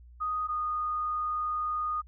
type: tone pair in turn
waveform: sine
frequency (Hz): 1244.5 / 1231.6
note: D#6 / D#6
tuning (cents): 0 / -18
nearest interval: unison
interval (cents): 18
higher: first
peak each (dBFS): -28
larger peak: neither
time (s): 0.2-0.48 / 0.48-2.02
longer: second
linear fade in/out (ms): 20
effects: added 60 Hz sine -49 dBFS peak until 2.07 s